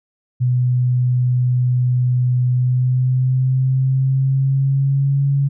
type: tone with pitch glide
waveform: sine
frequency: 124.9 to 139.39 Hz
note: B2 to C#3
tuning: +20 to +10 cents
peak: -13 dBFS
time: 0.4-5.49 s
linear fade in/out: 20 ms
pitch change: +190 cents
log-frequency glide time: 2.49-5.25 s
effects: none